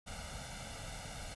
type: noise with comb filter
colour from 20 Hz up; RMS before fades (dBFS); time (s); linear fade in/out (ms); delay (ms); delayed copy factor
pink; -45; 0.06-1.35; 20; 1.4; +0.8
effects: resampled to 24000 Hz